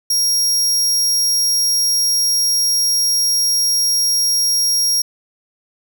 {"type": "tone", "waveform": "sawtooth", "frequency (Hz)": 5600, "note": "F8", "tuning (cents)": 4, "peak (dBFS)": -11, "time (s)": [0.1, 5.02], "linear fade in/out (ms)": 5, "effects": []}